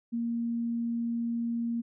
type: tone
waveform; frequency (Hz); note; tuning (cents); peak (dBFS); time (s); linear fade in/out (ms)
sine; 233.6; A#3; +4; -28; 0.12-1.82; 20
effects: none

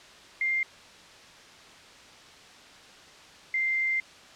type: tone pair in turn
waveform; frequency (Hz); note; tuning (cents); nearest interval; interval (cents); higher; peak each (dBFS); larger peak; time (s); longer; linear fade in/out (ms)
sine; 2104 / 2091; C7 / C7; +9 / -2; unison; 11; first; -24; neither; 0.41-0.63 / 3.54-4; second; 2
effects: white hiss -50 dBFS RMS until 4.35 s + low-pass 5000 Hz 12 dB/octave

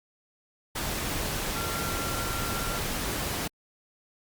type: tone in noise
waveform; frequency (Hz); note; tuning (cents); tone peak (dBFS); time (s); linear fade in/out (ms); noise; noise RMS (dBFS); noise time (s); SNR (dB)
sine; 1372; F6; -31; -36; 1.55-2.79; 10; pink; -31; 0.75-3.48; -8
effects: Opus 48 kbps

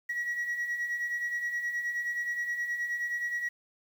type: beating tone pair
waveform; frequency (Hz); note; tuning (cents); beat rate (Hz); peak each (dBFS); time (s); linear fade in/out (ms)
sine; 1911 / 1920.5; A#6 / B6; +43 / -49; 9.5; -36 / -29; 0.09-3.49; 10
effects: tanh soft clip ceiling -27 dBFS + 9-bit

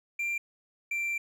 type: tone pair in turn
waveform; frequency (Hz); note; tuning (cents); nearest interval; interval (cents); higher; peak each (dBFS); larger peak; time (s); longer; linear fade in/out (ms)
triangle; 2373 / 2355; D7 / D7; +17 / +4; unison; 13; first; -27; neither; 0.19-0.38 / 0.91-1.18; second; 5
effects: none

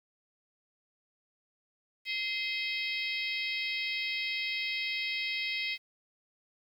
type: harmonic tone with a mistuned harmonic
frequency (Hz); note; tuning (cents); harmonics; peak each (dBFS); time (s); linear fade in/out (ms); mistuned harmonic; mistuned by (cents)
638; D#5; +43; 3 / 4 / 5 / 6 / 7 / 8; -35 / -37 / -39 / -41 / -42 / -43; 2.05-5.78; 50; 3; +140
effects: 10-bit

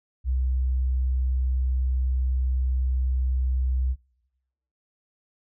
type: tone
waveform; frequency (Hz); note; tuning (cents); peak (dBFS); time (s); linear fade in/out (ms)
sine; 64; C2; -38; -21; 0.24-3.96; 50
effects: noise-tail reverb RT60 1.0 s tail -25 dB re dry

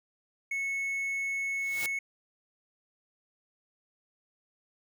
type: tone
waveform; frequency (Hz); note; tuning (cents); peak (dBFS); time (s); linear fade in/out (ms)
triangle; 2200; C#7; -14; -28; 0.51-1.99; 5
type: noise with exponential growth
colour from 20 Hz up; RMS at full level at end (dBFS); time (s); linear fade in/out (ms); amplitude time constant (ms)
white; -34; 1.5-1.86; 1; 78
effects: none

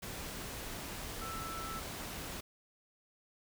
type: tone in noise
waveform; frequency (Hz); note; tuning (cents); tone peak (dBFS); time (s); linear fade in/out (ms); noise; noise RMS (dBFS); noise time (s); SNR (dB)
sine; 1324; E6; +7; -42; 1.21-1.8; 10; pink; -43; 0.02-2.41; -2
effects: none

